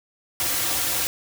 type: noise with comb filter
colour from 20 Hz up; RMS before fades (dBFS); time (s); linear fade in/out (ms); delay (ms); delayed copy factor
white; -24; 0.4-1.07; 0; 4.7; -0.75
effects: none